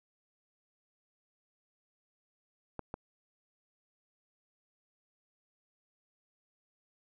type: clicks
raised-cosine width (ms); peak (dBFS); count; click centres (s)
1; -24; 2; 2.793 / 2.941
effects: none